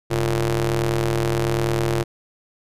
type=ring-modulated tone; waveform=sawtooth; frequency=109.2 Hz; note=A2; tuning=13 cents flat; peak=-12 dBFS; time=0.1-2.04 s; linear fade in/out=20 ms; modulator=239 Hz; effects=resampled to 32000 Hz